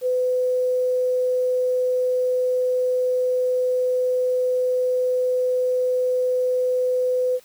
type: tone with quantisation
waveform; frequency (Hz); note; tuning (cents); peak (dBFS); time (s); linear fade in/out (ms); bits
sine; 504; B4; +35; -18; 0.01-7.4; 50; 8
effects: white hiss -54 dBFS RMS until 7.44 s